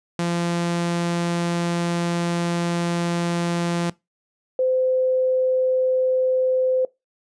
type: tone pair in turn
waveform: sawtooth / sine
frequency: 171.8 / 514.8 Hz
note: F3 / C5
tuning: -28 / -28 cents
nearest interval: octave + perfect fifth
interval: 1900 cents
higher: second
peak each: -17 dBFS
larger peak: neither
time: 0.19-3.9 / 4.59-6.85 s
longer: first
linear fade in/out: 2 ms
effects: noise-tail reverb RT60 0.2 s tail -21 dB re dry + resampled to 22050 Hz